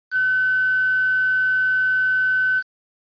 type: tone with quantisation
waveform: sine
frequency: 1516 Hz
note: F#6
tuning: 42 cents sharp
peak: -16 dBFS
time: 0.11-2.63 s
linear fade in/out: 50 ms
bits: 6
effects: resampled to 11025 Hz